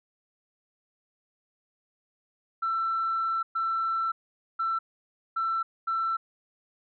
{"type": "tone bursts at uneven times", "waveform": "sine", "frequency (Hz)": 1338, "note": "E6", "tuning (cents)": 25, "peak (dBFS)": -24, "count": 5, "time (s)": [[2.62, 3.43], [3.55, 4.12], [4.59, 4.79], [5.36, 5.63], [5.87, 6.17]], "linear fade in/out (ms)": 10, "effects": ["tanh soft clip ceiling -21 dBFS"]}